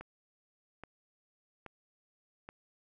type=click train; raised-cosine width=0.5 ms; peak=-30 dBFS; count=4; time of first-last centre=0.01-2.489 s; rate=1.21 Hz; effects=none